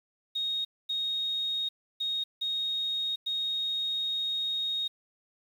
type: tone bursts at uneven times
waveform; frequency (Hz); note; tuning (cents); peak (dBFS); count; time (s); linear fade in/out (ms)
sine; 3734; A#7; +2; -28; 5; 0.35-0.65 / 0.89-1.69 / 2-2.24 / 2.41-3.16 / 3.26-4.88; 10
effects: 9-bit